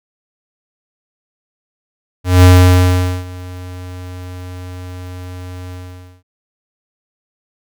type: tone with ADSR envelope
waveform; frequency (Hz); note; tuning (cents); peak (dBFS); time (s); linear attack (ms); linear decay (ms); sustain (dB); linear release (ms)
square; 90.6; F#2; -36; -3; 2.24-6.23; 190; 810; -24; 510
effects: none